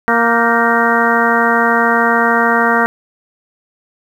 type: harmonic tone with a mistuned harmonic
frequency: 233.1 Hz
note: A#3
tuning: in tune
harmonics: 1 / 2 / 3 / 4 / 5 / 6 / 7 / 8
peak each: -18 / -18 / -18 / -18 / -18 / -18 / -18 / -18 dBFS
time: 0.08-2.86 s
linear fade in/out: 0 ms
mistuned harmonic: 7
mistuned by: -80 cents
effects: 7-bit